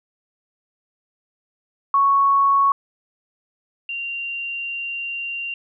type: tone pair in turn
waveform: sine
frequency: 1108.7 / 2770 Hz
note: C#6 / F7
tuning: 0 / -15 cents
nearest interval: octave + major third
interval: 1585 cents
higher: second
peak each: -13 / -25 dBFS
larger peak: first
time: 1.94-2.72 / 3.89-5.54 s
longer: second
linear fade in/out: 2 ms
effects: none